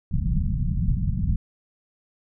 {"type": "low-pass noise", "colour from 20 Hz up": "pink", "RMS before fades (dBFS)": -23, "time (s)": [0.11, 1.36], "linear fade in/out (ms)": 5, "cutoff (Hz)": 200, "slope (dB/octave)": 48, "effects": []}